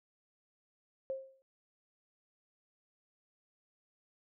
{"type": "tone with exponential decay", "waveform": "sine", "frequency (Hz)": 533, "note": "C5", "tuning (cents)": 32, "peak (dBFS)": -32, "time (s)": [1.1, 1.42], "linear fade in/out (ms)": 0, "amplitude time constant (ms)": 69, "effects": []}